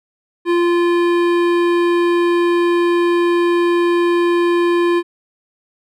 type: tone with hard clipping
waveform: sine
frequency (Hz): 346.3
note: F4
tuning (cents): -15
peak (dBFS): -14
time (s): 0.45-5.03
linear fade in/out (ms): 50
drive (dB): 15
effects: none